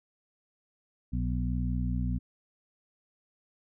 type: harmonic tone with a mistuned harmonic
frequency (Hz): 60.5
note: B1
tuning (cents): -35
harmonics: 1 / 2 / 3 / 4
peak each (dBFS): -30 / -33 / -35 / -36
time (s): 1.12-2.19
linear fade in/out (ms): 20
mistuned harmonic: 4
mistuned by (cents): +33
effects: none